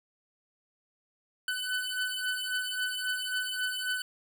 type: beating tone pair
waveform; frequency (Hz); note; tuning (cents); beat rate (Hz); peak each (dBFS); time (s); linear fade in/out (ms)
25% pulse; 1501 / 1504.7; F#6 / F#6; +24 / +29; 3.7; -30 / -30; 1.48-4.02; 2
effects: none